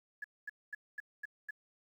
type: tone bursts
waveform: sine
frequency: 1700 Hz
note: G#6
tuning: 40 cents sharp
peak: -38 dBFS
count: 6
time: 0.22-1.508 s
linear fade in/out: 5 ms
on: 23 ms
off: 230 ms
effects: 11-bit